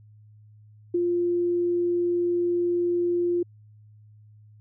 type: tone with ADSR envelope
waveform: sine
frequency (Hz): 349.2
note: F4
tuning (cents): 0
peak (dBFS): -19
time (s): 0.94-3.43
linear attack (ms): 7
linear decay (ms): 22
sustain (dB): -2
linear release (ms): 6
effects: added 106 Hz sine -49 dBFS peak until 4.6 s